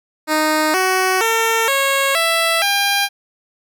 10% pulse tone with pitch steps, 309.2 / 374.1 / 452.7 / 547.8 / 662.8 / 802 Hz, D#4 / F#4 / A4 / C#5 / E5 / G5, -11 / +19 / +49 / -21 / +9 / +39 cents, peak -6 dBFS, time 0.27-3.09 s, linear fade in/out 50 ms, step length 470 ms, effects none

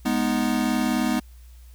square chord, G# minor, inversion none, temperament equal, 207.7 / 246.9 / 311.1 Hz, G#3 / B3 / D#4, 0 / 0 / 0 cents, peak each -27 / -24 / -28 dBFS, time 0.05-1.2 s, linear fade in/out 10 ms, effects added 60 Hz sine -43 dBFS peak until 1.74 s + white hiss -59 dBFS RMS until 1.74 s

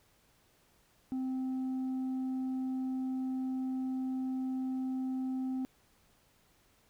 sine tone with tanh clipping, 260 Hz, C4, 11 cents flat, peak -33 dBFS, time 1.12-5.65 s, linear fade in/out 0 ms, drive 3 dB, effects pink hiss -68 dBFS RMS until 6.89 s

